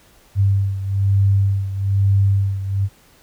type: beating tone pair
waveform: sine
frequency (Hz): 98.3 / 99.4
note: G2 / G2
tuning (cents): +5 / +25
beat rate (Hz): 1.1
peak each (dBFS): -15 / -20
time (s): 0.35-2.89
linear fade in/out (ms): 50
effects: pink hiss -52 dBFS RMS until 3.22 s